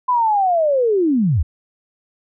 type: linear sweep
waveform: sine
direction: down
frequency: 1017 to 61.74 Hz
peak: -13 dBFS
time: 0.08-1.43 s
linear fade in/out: 10 ms
effects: none